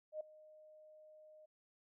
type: tone with ADSR envelope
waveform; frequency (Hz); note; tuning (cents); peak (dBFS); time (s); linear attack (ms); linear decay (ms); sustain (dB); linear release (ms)
sine; 617; D#5; -15; -38; 0.12-1.46; 85; 6; -20; 11
effects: none